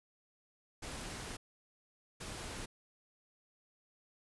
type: noise bursts at uneven times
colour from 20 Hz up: pink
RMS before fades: -44 dBFS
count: 2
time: 0.82-1.37 / 2.2-2.66 s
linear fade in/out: 10 ms
effects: resampled to 24000 Hz